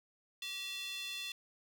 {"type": "tone with high-pass filter", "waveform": "square", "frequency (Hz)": 384.6, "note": "G4", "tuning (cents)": -33, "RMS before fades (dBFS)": -42, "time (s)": [0.42, 1.32], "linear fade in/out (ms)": 2, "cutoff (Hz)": 3100, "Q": 5.4, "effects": []}